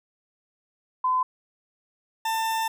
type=tone pair in turn; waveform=sine / 40% pulse; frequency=1019 / 894 Hz; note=C6 / A5; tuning=-46 / +27 cents; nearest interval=major second; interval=227 cents; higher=first; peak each=-20 / -23 dBFS; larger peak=first; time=1.04-1.23 / 2.25-2.68 s; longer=second; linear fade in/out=5 ms; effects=none